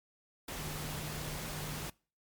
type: tone in noise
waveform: sine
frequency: 151.7 Hz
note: D#3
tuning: 44 cents flat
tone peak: -43 dBFS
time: 0.59-1.86 s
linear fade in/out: 5 ms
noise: pink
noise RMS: -41 dBFS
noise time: 0.48-1.9 s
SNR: -5 dB
effects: noise-tail reverb RT60 0.4 s tail -25 dB re dry + MP3 96 kbps